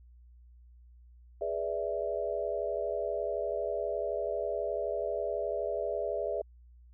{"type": "chord", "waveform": "sine", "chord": "E dominant seventh", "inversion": "first", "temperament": "equal", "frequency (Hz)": [415.3, 493.9, 587.3, 659.3], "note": ["G#4", "B4", "D5", "E5"], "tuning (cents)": [0, 0, 0, 0], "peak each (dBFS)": [-36, -38, -35, -35], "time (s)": [1.41, 6.42], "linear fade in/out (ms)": 5, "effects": ["added 60 Hz sine -53 dBFS peak until 6.93 s"]}